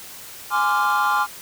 triangle chord, D half-diminished seventh, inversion second, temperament equal with one note detuned, 830.6 / 1038.1 / 1174.7 / 1396.9 Hz, Ab5 / C6 / D6 / F6, 0 / -14 / 0 / 0 cents, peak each -20 dBFS, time 0.5-1.27 s, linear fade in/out 50 ms, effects tanh soft clip ceiling -10 dBFS + white hiss -39 dBFS RMS until 1.41 s

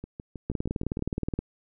two click trains, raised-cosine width 3 ms, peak -15 / -24 dBFS, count 18 / 7, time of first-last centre 0.5-1.39 / 0.04-0.992 s, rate 19.1 / 6.3 Hz, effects none

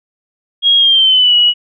sine tone with pitch glide, 3280 to 2922 Hz, G#7 to F#7, -22 to -22 cents, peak -6 dBFS, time 0.62-1.54 s, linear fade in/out 50 ms, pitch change -200 cents, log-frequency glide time 0.77-1.35 s, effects none

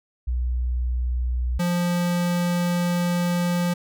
sine / square tone pair in turn, 61.4 / 175.28 Hz, B1 / F3, -9 / +7 cents, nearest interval octave + tritone, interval 1816 cents, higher second, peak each -21 dBFS, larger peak neither, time 0.27-1.59 / 1.59-3.74 s, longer second, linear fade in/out 10 ms, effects none

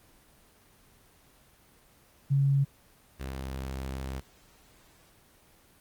sine / sawtooth tone pair in turn, 138.59 / 66.17 Hz, C#3 / C2, 0 / +20 cents, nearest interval octave + minor second, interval 1280 cents, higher first, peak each -21 / -30 dBFS, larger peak first, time 2.3-2.65 / 3.19-4.21 s, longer second, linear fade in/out 20 ms, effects pink hiss -60 dBFS RMS until 5.8 s + Opus 24 kbps

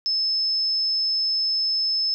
sine tone, 5230 Hz, E8, 15 cents flat, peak -20 dBFS, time 0.06-2.14 s, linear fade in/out 0 ms, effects none

